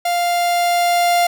45% pulse tone with level ramp, 698.5 Hz, F5, in tune, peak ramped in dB -16 to -12 dBFS, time 0.05-1.27 s, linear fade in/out 5 ms, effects none

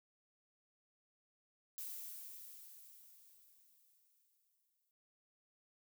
violet noise with exponential decay, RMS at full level -45 dBFS, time 1.78-4.91 s, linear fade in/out 0 ms, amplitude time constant 680 ms, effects noise-tail reverb RT60 0.5 s tail -25 dB re dry

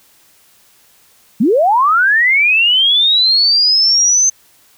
sine linear sweep, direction up, 183.8 to 6272 Hz, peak -8 dBFS, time 1.4-4.3 s, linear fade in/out 10 ms, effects white hiss -50 dBFS RMS until 4.77 s

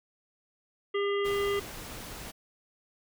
harmonic tone, 402.5 Hz, G4, 46 cents sharp, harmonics 1 / 3 / 5 / 7 / 8, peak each -27 / -36 / -37 / -43 / -43 dBFS, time 0.94-1.6 s, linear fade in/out 10 ms
pink noise, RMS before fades -42 dBFS, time 1.24-2.32 s, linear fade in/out 20 ms
effects none

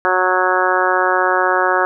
harmonic tone, 184 Hz, F#3, 9 cents flat, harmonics 2 / 3 / 4 / 5 / 6 / 7 / 8 / 9, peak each -21 / -21 / -21 / -21 / -21 / -21 / -21 / -21 dBFS, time 0.05-1.85 s, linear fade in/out 0 ms, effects none

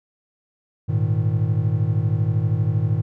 triangle chord, Ab suspended second, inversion none, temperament equal, 103.83 / 116.54 / 155.56 Hz, Ab2 / Bb2 / Eb3, 0 / 0 / 0 cents, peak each -19 / -20 / -22 dBFS, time 0.88-3.02 s, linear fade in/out 20 ms, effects none

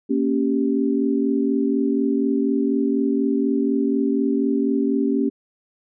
sine chord, G diminished, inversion first, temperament equal, 233.1 / 277.2 / 392 Hz, Bb3 / Db4 / G4, 0 / 0 / 0 cents, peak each -22 / -20 / -24 dBFS, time 0.09-5.3 s, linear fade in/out 20 ms, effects none

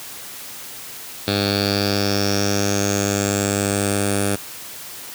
10% pulse tone with low-pass filter sweep, 100.5 Hz, G2, 44 cents sharp, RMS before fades -20 dBFS, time 1.27-4.36 s, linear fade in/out 10 ms, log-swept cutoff 4100 to 10000 Hz, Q 7.5, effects white hiss -35 dBFS RMS until 5.14 s + high-pass 60 Hz 12 dB/octave

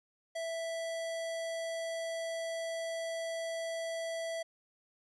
square tone, 659.3 Hz, E5, in tune, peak -36 dBFS, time 0.35-4.43 s, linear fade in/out 10 ms, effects resampled to 24000 Hz

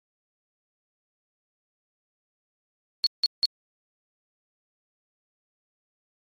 sine tone bursts, 4351 Hz, C#8, 33 cents flat, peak -17 dBFS, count 3, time 3.04-3.455 s, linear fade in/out 0 ms, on 25 ms, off 170 ms, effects MP3 64 kbps

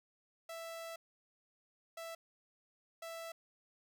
sawtooth tone bursts at uneven times, 661 Hz, E5, 5 cents sharp, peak -40 dBFS, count 3, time 0.49-0.96 / 1.97-2.15 / 3.02-3.32 s, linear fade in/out 5 ms, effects none

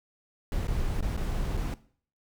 brown noise with dropouts, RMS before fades -29 dBFS, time 0.52-1.74 s, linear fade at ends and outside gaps 1 ms, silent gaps 0.671-0.681 / 1.007-1.026 / 1.166-1.175 / 1.569-1.573 s, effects noise-tail reverb RT60 0.5 s tail -18 dB re dry

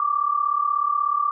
sine tone pair together, 1151 / 1187.5 Hz, D6 / D6, -35 / +19 cents, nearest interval minor second, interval 54 cents, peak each -22 dBFS, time 0-1.31 s, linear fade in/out 2 ms, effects none

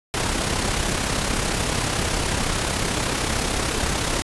pink noise with amplitude modulation, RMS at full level -21 dBFS, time 0.14-4.22 s, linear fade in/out 0 ms, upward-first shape sine, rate 33.6 Hz, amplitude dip 45%, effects resampled to 24000 Hz

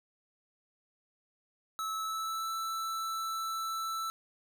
square tone with pitch glide, 1300 to 1323.5 Hz, E6 to E6, -24 to +7 cents, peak -34 dBFS, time 1.79-4.1 s, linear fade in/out 0 ms, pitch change +31 cents, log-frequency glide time 1.95-2.49 s, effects none

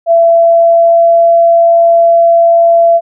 sine tone with pitch glide, 671 to 675.3 Hz, E5 to E5, +31 to +42 cents, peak -3 dBFS, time 0.06-3.01 s, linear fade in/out 50 ms, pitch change +11 cents, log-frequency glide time 0.25-1.26 s, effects none

